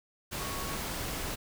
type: tone in noise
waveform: sine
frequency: 1108.7 Hz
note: C#6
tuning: in tune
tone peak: -42 dBFS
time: 0.38-0.77 s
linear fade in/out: 20 ms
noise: pink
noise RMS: -36 dBFS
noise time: 0.31-1.36 s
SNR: -9 dB
effects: none